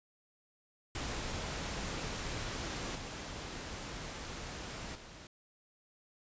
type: noise with level steps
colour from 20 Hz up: pink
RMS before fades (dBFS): -39 / -43 / -51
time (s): 0.95-5.27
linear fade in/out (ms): 2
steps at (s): 2.95 / 4.95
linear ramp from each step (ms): 5
effects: resampled to 16000 Hz

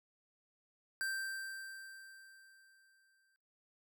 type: tone with exponential decay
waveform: square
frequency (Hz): 1568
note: G6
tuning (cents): 0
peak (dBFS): -35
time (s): 1.01-3.36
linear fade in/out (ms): 0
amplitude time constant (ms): 510
effects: noise-tail reverb RT60 0.4 s tail -19 dB re dry

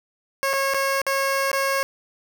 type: tone with dropouts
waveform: 15% pulse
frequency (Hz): 545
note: C#5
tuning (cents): -29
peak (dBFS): -14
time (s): 0.43-1.83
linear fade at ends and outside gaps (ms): 0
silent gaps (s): 0.532-0.536 / 0.737-0.744 / 1.017-1.066 / 1.516-1.53
effects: none

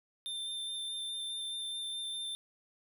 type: tone with vibrato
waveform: square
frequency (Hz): 3581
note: A7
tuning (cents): +30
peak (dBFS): -37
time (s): 0.26-2.35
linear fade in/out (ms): 0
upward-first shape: square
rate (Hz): 4.8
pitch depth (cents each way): 8
effects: none

